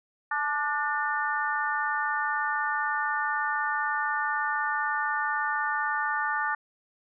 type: tone cluster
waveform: sine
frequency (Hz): 869 / 1185 / 1459 / 1795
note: A5 / D6 / F#6 / A6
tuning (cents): -22 / +15 / -25 / +34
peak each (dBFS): -31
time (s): 0.31-6.55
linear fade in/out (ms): 5
effects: none